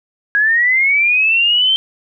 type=linear sweep; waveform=sine; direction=up; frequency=1638 to 3136 Hz; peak=-10 dBFS; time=0.35-1.76 s; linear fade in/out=0 ms; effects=none